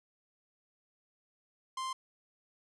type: tone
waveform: 45% pulse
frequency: 1046.5 Hz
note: C6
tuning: in tune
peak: -35 dBFS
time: 1.77-1.93 s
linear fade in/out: 5 ms
effects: resampled to 24000 Hz